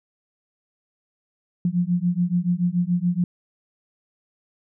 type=beating tone pair; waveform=sine; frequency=172.9 / 179.9 Hz; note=F3 / F#3; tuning=-17 / -48 cents; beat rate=7 Hz; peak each=-22 dBFS; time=1.65-3.24 s; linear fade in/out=2 ms; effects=none